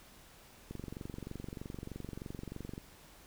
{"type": "click train", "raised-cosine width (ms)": 3, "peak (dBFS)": -29, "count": 49, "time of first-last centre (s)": [0.71, 2.779], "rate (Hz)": 23.2, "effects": ["pink hiss -58 dBFS RMS until 3.26 s"]}